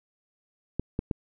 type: clicks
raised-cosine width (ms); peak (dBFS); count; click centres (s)
3; -14; 3; 0.796 / 0.991 / 1.112
effects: none